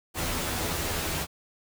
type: noise with comb filter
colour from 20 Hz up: pink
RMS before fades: -30 dBFS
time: 0.14-1.27 s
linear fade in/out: 50 ms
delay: 12 ms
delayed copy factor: +0.75
effects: none